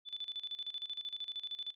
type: tone with tremolo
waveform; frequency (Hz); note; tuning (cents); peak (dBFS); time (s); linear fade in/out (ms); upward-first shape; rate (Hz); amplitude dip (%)
sine; 3497; A7; -11; -37; 0.05-1.75; 50; square; 13; 80
effects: none